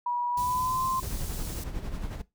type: tone with pitch glide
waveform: sine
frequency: 968 to 1043.5 Hz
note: B5 to C6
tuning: -35 to -5 cents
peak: -26 dBFS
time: 0.06-1 s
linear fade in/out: 5 ms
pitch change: +130 cents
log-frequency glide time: 0.3-0.86 s
type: band-stop noise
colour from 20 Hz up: pink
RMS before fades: -38 dBFS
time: 0.37-1.64 s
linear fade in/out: 5 ms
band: 220 to 5300 Hz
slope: 12 dB/octave
type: noise with tremolo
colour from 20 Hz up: brown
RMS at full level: -32 dBFS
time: 1.02-2.22 s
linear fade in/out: 10 ms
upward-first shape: sine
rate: 11 Hz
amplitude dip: 55%
effects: noise-tail reverb RT60 0.2 s tail -19 dB re dry